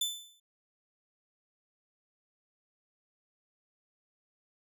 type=tone with exponential decay; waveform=sawtooth; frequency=3520 Hz; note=A7; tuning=in tune; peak=-24 dBFS; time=0.01-0.4 s; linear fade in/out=5 ms; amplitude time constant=84 ms; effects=none